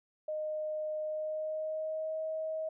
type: tone with pitch glide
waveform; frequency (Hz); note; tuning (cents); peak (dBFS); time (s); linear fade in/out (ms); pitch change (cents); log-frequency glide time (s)
sine; 616 to 633.3; D#5 to D#5; -17 to +30; -33; 0.28-2.69; 5; +47; 1.02-2.21
effects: none